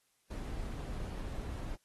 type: noise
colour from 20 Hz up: brown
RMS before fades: -40 dBFS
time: 0.3-1.76 s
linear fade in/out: 10 ms
effects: white hiss -75 dBFS RMS until 1.84 s + AAC 32 kbps